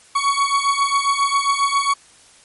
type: beating tone pair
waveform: 40% pulse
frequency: 1115 / 1122.4 Hz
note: C#6 / C#6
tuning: +10 / +21 cents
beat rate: 7.4 Hz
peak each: -18 dBFS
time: 0.15-1.94 s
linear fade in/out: 10 ms
effects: white hiss -49 dBFS RMS until 2.44 s + MP3 48 kbps